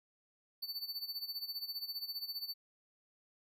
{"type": "tone with tremolo", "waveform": "square", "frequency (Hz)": 4500, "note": "C#8", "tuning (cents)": 25, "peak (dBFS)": -37, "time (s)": [0.62, 2.54], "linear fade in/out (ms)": 10, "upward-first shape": "sine", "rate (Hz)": 15, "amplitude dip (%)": 80, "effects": []}